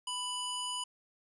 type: harmonic tone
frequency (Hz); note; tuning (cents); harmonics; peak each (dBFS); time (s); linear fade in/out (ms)
990; B5; +4; 1 / 3 / 5 / 7 / 9 / 10; -40 / -37 / -48 / -46 / -47 / -45; 0.07-0.84; 5
effects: none